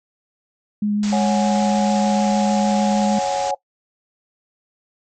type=tone with vibrato; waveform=sine; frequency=207.6 Hz; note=G#3; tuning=in tune; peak=-17 dBFS; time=0.82-3.19 s; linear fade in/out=5 ms; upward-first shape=sine; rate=6.6 Hz; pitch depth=10 cents each way
type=low-pass noise; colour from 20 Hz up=white; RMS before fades=-33 dBFS; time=1.03-3.51 s; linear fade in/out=2 ms; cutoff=7700 Hz; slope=96 dB/octave
type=chord; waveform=sine; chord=C# suspended fourth; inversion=none; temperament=equal; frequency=554.4 / 740 / 830.6 Hz; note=C#5 / F#5 / G#5; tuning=0 / 0 / 0 cents; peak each=-23 dBFS; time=1.12-3.55 s; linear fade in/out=10 ms
effects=noise-tail reverb RT60 0.1 s tail -20 dB re dry